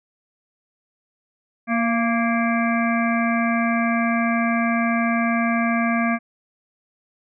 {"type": "harmonic tone with a mistuned harmonic", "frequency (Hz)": 233.1, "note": "A#3", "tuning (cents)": 0, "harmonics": [1, 3, 5, 7, 9, 10], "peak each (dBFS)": [-20, -25, -27, -28, -30, -30], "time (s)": [1.67, 6.19], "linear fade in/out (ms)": 50, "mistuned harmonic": 3, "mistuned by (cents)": -35, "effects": []}